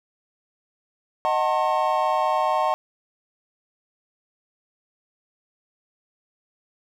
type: chord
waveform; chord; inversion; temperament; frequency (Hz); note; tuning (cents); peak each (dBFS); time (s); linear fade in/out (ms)
triangle; D# diminished seventh; none; just; 622.3 / 746.7 / 896 / 1075.3; D#5 / F#5 / A5 / C6; 0 / +16 / +31 / +47; -23; 1.25-2.74; 0
effects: none